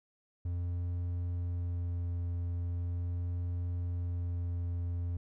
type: tone with vibrato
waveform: triangle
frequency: 87.31 Hz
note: F2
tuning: in tune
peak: -30 dBFS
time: 0.45-5.17 s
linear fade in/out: 5 ms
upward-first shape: sine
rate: 0.4 Hz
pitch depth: 9 cents each way
effects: none